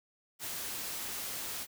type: noise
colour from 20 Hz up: white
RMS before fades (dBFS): -39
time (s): 0.39-1.67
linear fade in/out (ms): 50
effects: none